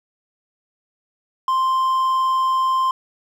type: tone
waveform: triangle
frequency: 1046.5 Hz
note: C6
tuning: in tune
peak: -14 dBFS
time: 1.48-2.91 s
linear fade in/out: 2 ms
effects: none